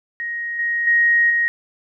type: tone with level steps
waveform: sine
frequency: 1878 Hz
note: A#6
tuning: 12 cents sharp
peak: -23 / -18 / -12 / -15 dBFS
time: 0.2-1.48 s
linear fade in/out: 0 ms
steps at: 0.59 / 0.87 / 1.3 s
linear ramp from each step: 2 ms
effects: none